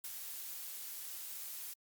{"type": "noise with ADSR envelope", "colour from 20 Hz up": "blue", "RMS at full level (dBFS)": -43, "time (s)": [0.04, 1.74], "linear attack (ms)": 4, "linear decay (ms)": 51, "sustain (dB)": -2, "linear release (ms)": 15, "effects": ["Opus 48 kbps"]}